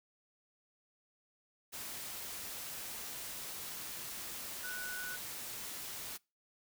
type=tone in noise; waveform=sine; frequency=1480 Hz; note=F#6; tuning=in tune; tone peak=-41 dBFS; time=4.63-5.17 s; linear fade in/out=20 ms; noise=white; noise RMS=-44 dBFS; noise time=1.72-6.18 s; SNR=0 dB; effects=noise-tail reverb RT60 0.3 s tail -26 dB re dry